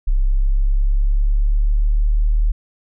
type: linear sweep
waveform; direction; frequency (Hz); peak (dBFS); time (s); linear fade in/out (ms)
sine; up; 32.97 to 38.43; -12; 0.07-2.52; 10
effects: none